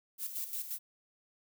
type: noise with tremolo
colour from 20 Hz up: violet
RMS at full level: -37 dBFS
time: 0.18-0.79 s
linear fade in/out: 50 ms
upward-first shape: square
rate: 5.7 Hz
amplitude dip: 60%
effects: none